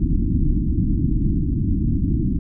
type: low-pass noise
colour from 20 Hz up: pink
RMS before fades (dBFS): -19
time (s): 0-2.39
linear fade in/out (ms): 5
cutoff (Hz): 330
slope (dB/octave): 96
effects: none